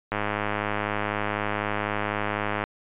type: click train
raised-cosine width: 0.5 ms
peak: -11 dBFS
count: 263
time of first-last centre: 0.12-2.639 s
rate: 104 Hz
effects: resampled to 8000 Hz